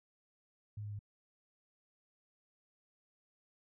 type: tone with pitch steps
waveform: sine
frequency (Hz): 105 / 103.91 / 102.84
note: G#2 / G#2 / G#2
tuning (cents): +19 / +1 / -17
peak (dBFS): -40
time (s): 0.77-0.992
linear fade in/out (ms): 5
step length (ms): 74
effects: none